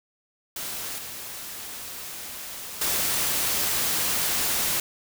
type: noise with level steps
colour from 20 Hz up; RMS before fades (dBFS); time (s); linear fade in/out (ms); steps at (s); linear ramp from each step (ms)
white; -33 / -37 / -25; 0.56-4.8; 2; 0.98 / 2.81; 5
effects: none